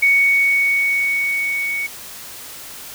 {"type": "tone with level ramp", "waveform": "sine", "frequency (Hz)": 2229, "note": "C#7", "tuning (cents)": 9, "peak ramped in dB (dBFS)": [-10, -20], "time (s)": [0.02, 1.87], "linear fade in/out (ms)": 10, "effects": ["white hiss -35 dBFS RMS until 2.94 s"]}